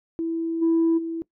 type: tone with level steps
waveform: sine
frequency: 329.6 Hz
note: E4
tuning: in tune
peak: -23 / -15 / -26 dBFS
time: 0.19-1.22 s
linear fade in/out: 0 ms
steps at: 0.61 / 0.97 s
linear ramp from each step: 20 ms
effects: noise-tail reverb RT60 0.1 s tail -21 dB re dry + tanh soft clip ceiling -14 dBFS